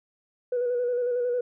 sine tone with vibrato, 489.3 Hz, B4, 16 cents flat, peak -22 dBFS, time 0.52-1.41 s, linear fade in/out 5 ms, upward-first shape square, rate 11 Hz, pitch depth 27 cents each way, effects tanh soft clip ceiling -20 dBFS

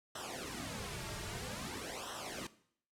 pink noise with flanger, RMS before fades -43 dBFS, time 0.15-2.47 s, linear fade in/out 5 ms, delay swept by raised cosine 0.43 to 4.03 ms, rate 0.51 Hz, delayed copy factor -1, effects noise-tail reverb RT60 0.6 s tail -17 dB re dry + low-pass 10000 Hz 12 dB/octave

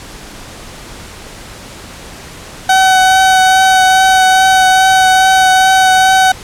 30% pulse tone with vibrato, 755 Hz, F#5, 35 cents sharp, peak -3 dBFS, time 2.69-6.32 s, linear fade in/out 5 ms, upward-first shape triangle, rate 2.4 Hz, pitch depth 14 cents each way, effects pink hiss -31 dBFS RMS until 6.43 s + low-pass 10000 Hz 12 dB/octave

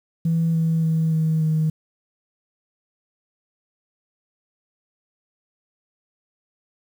sine tone with pitch steps, 164.81 / 162.82 / 160.86 / 158.92 / 157 Hz, E3 / E3 / E3 / D#3 / D#3, 0 / -21 / -42 / +37 / +16 cents, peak -16 dBFS, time 0.25-1.7 s, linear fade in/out 5 ms, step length 290 ms, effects tanh soft clip ceiling -13 dBFS + 8-bit

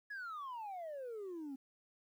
sine exponential sweep, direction down, 1716 to 261.6 Hz, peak -40 dBFS, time 0.1-1.56 s, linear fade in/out 10 ms, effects tanh soft clip ceiling -41 dBFS + 12-bit

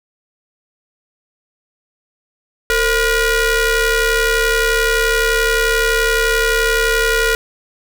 sawtooth ring-modulated tone, 488.4 Hz, B4, 19 cents flat, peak -6 dBFS, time 2.7-7.35 s, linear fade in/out 0 ms, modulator 941 Hz, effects none

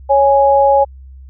sine tone pair together, 554.4 / 830.6 Hz, C#5 / G#5, 0 / 0 cents, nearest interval perfect fifth, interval 700 cents, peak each -10 dBFS, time 0.09-0.85 s, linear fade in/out 20 ms, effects added 66 Hz sine -33 dBFS peak until 1.29 s

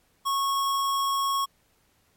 square tone, 1100 Hz, C#6, 14 cents flat, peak -24 dBFS, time 0.25-1.46 s, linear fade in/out 20 ms, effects pink hiss -66 dBFS RMS until 2.16 s + MP3 64 kbps

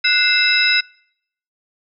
sine tone cluster, 1477 / 2088 / 2642 / 3876 / 5090 Hz, F#6 / C7 / E7 / B7 / D#8, -3 / -4 / +3 / -33 / +39 cents, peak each -19 dBFS, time 0.04-0.81 s, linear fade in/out 10 ms, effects noise-tail reverb RT60 0.7 s tail -26 dB re dry

